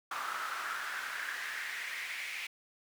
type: noise with high-pass filter sweep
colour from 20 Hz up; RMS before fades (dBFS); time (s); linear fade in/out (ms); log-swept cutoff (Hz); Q
brown; -39; 0.11-2.47; 5; 1200 to 2300; 4.2
effects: none